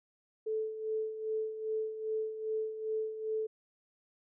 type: tone with tremolo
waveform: sine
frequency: 437.1 Hz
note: A4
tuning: 11 cents flat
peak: -30 dBFS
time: 0.46-3.47 s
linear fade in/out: 10 ms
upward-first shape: sine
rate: 2.5 Hz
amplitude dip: 65%
effects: none